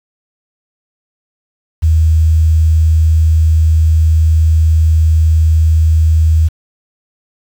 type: tone with quantisation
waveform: sine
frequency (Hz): 79.8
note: D#2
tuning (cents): +44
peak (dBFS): -6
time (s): 1.82-6.49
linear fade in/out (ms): 20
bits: 6
effects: none